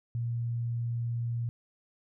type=tone; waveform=sine; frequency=117.9 Hz; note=A#2; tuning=20 cents sharp; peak=-29 dBFS; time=0.15-1.49 s; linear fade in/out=0 ms; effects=none